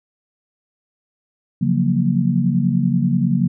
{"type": "chord", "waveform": "sine", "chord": "Gb major seventh", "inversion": "second", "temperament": "equal", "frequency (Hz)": [138.59, 174.61, 185, 233.1], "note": ["Db3", "F3", "Gb3", "Bb3"], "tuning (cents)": [0, 0, 0, 0], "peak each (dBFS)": -20, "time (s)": [1.61, 3.48], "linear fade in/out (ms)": 10, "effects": []}